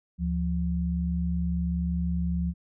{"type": "tone pair together", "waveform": "sine", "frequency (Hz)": [73.16, 174.4], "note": ["D2", "F3"], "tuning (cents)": [-6, -2], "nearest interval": "octave + minor third", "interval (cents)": 1504, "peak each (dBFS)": [-28, -27], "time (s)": [0.18, 2.54], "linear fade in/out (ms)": 50, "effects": []}